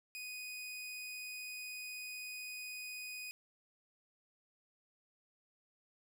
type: tone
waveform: sawtooth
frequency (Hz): 2489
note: D#7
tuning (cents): 0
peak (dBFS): -40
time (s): 0.15-3.31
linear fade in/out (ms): 0
effects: none